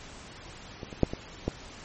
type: clicks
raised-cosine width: 2 ms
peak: -23 / -26 / -6 / -19 / -13 dBFS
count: 5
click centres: 0.832 / 0.928 / 1.033 / 1.135 / 1.48 s
effects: pink hiss -46 dBFS RMS until 1.84 s + MP3 32 kbps